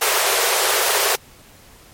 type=high-pass noise; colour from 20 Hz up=pink; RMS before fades=-18 dBFS; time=0.01-1.16 s; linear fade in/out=10 ms; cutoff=380 Hz; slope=96 dB/octave; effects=pink hiss -47 dBFS RMS until 1.93 s + MP3 64 kbps